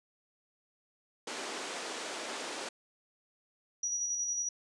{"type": "band-pass noise", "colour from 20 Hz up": "pink", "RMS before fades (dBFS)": -40, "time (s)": [1.27, 2.69], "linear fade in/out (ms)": 5, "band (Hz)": [300, 8400], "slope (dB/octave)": 24}
{"type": "tone with tremolo", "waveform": "sine", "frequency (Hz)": 5810, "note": "F#8", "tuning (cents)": -32, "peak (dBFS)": -30, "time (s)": [3.83, 4.49], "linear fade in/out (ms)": 5, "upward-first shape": "square", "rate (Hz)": 11, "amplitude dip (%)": 30}
{"effects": ["resampled to 24000 Hz"]}